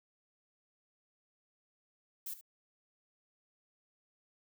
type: noise with echo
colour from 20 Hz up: violet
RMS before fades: -41 dBFS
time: 2.26-2.34 s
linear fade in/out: 5 ms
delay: 72 ms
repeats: 1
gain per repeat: -14 dB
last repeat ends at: 2.412 s
effects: none